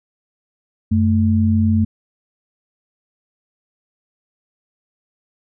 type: tone pair together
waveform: sine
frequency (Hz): 92.44 / 220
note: F#2 / A3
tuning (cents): -1 / 0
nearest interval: octave + minor third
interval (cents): 1501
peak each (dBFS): -15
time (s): 0.91-1.85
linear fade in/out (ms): 10
effects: none